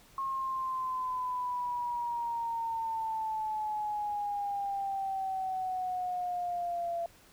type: exponential sweep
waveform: sine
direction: down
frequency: 1081 to 679 Hz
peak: -31 dBFS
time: 0.18-7.06 s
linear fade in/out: 2 ms
effects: pink hiss -59 dBFS RMS until 7.32 s